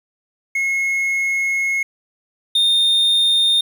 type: tone pair in turn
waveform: triangle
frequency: 2170 / 3649 Hz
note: C#7 / A#7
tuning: -37 / -38 cents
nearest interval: major sixth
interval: 899 cents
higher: second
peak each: -15 / -11 dBFS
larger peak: second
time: 0.55-1.83 / 2.55-3.61 s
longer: first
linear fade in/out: 5 ms
effects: 8-bit